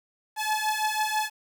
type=beating tone pair; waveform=sawtooth; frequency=856 / 862.1 Hz; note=A5 / A5; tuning=-48 / -36 cents; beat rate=6.1 Hz; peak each=-24 / -24 dBFS; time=0.36-1.3 s; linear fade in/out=50 ms; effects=9-bit